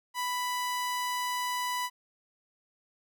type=tone; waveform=sawtooth; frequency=990 Hz; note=B5; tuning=4 cents sharp; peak=-26 dBFS; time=0.14-1.9 s; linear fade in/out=50 ms; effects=none